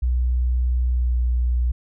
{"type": "tone with pitch glide", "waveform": "sine", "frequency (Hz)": [61.74, 60.78], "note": ["B1", "B1"], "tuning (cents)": [0, -27], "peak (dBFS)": -17, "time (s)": [0.02, 1.72], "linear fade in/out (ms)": 10, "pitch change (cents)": -27, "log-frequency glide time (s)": [0.88, 1.18], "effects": []}